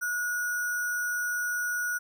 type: tone with sample-and-hold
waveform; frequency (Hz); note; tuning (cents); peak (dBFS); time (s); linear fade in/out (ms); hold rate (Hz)
sine; 1455; F#6; -29; -27; 0.01-1.99; 20; 7350
effects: none